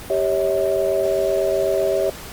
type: chord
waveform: sine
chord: C# diminished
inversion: second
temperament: equal with one note detuned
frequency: 392 / 554.4 / 642.3 Hz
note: G4 / C#5 / E5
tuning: 0 / 0 / -45 cents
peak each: -21 dBFS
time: 0.1-2.1 s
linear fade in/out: 2 ms
effects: pink hiss -36 dBFS RMS until 2.32 s + Opus 32 kbps